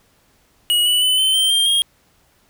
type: tone with pitch steps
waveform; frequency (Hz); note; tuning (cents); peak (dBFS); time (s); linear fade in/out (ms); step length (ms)
square; 2905 / 2959 / 3014 / 3071 / 3128 / 3186 / 3246; F#7 / F#7 / F#7 / G7 / G7 / G7 / G#7; -32 / -1 / +31 / -36 / -4 / +27 / -40; -14; 0.7-1.82; 0; 160
effects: pink hiss -58 dBFS RMS until 2.49 s